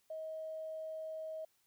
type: tone with tanh clipping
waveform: triangle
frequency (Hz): 634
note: D#5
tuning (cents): +32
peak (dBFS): -40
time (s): 0.1-1.45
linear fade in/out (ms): 5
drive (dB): 3
effects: white hiss -75 dBFS RMS until 1.66 s

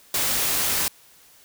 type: noise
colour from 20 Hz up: white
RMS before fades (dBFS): -23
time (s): 0.14-0.88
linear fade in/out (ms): 2
effects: white hiss -53 dBFS RMS until 1.44 s

